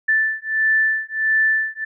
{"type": "beating tone pair", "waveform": "sine", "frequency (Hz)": [1760, 1761.5], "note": ["A6", "A6"], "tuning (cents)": [0, 1], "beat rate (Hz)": 1.5, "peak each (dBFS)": -19, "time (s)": [0.08, 1.85], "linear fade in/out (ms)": 10, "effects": []}